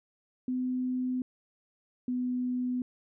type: tone pair in turn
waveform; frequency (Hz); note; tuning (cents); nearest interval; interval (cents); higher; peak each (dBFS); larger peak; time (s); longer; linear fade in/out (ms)
sine; 253.6 / 249.7; B3 / B3; +46 / +19; unison; 27; first; -28; neither; 0.48-1.22 / 2.08-2.82; neither; 2
effects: none